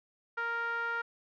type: tone with low-pass filter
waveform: 5% pulse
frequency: 466.2 Hz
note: A#4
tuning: in tune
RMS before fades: -34 dBFS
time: 0.37-1.02 s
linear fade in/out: 10 ms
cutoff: 1400 Hz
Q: 4
effects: none